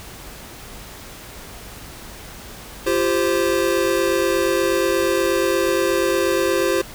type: chord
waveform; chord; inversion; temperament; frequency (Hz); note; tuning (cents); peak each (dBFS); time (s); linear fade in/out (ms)
square; F suspended second; none; equal with one note detuned; 343.6 / 392 / 523.3; F4 / G4 / C5; -28 / 0 / 0; -22; 2.86-6.82; 10
effects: added 50 Hz sine -45 dBFS peak until 6.94 s + pink hiss -38 dBFS RMS until 6.94 s